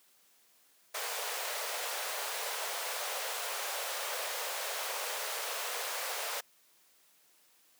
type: high-pass noise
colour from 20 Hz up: pink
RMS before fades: -37 dBFS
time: 0.94-6.41 s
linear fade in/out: 10 ms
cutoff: 470 Hz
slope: 48 dB/octave
effects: white hiss -66 dBFS RMS until 7.79 s + high-pass 200 Hz 12 dB/octave